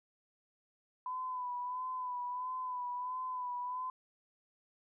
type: tone with vibrato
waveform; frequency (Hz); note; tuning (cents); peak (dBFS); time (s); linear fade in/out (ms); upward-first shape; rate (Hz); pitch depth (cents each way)
sine; 1001; B5; +23; -36; 1.06-3.9; 2; sine; 1.5; 37
effects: none